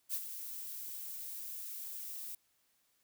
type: noise with ADSR envelope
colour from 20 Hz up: violet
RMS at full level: -34 dBFS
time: 0.09-2.35 s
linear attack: 51 ms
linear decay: 55 ms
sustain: -10 dB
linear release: 4 ms
effects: white hiss -75 dBFS RMS until 3.03 s